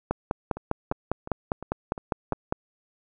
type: two click trains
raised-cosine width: 1 ms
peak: -22 / -10 dBFS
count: 6 / 13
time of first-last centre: 0.57-2.331 / 0.11-2.524 s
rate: 2.84 / 4.97 Hz
effects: none